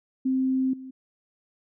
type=tone with level steps; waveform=sine; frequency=261.6 Hz; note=C4; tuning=in tune; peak=-21 / -37 dBFS; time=0.25-0.91 s; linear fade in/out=10 ms; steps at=0.73 s; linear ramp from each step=5 ms; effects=none